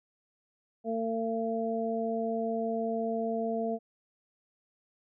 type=harmonic tone; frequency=226.3 Hz; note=A3; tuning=49 cents sharp; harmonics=1 / 2 / 3; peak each=-33 / -33 / -33 dBFS; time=0.84-3.79 s; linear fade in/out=50 ms; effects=none